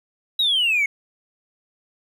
triangle exponential sweep, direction down, 3907 to 2166 Hz, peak -14 dBFS, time 0.39-0.86 s, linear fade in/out 5 ms, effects tanh soft clip ceiling -13 dBFS

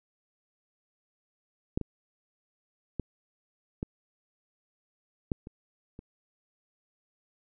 clicks, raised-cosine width 3 ms, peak -14 / -21 / -18 / -19 / -15 / -29 / -30 dBFS, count 7, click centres 1.775 / 1.813 / 2.997 / 3.829 / 5.318 / 5.471 / 5.991 s, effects none

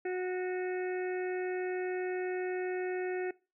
harmonic tone, 366.5 Hz, F#4, 16 cents flat, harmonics 1 / 2 / 4 / 5 / 6 / 7, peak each -32 / -42 / -47 / -45 / -49 / -52 dBFS, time 0.05-3.31 s, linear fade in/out 5 ms, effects noise-tail reverb RT60 0.3 s tail -22 dB re dry

